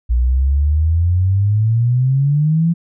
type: exponential sweep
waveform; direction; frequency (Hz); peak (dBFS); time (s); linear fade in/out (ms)
sine; up; 58.27 to 171.2; -11; 0.09-2.74; 20
effects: none